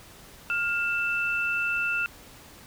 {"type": "tone pair together", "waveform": "sine", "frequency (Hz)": [1408.6, 2659], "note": ["F6", "E7"], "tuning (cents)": [14, 14], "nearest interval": "major seventh", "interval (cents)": 1100, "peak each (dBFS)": -27, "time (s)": [0.5, 2.06], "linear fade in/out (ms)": 0, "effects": ["pink hiss -49 dBFS RMS until 2.66 s"]}